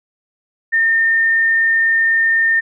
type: tone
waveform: sine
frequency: 1816 Hz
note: A#6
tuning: 46 cents flat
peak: -11 dBFS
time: 0.72-2.61 s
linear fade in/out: 20 ms
effects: none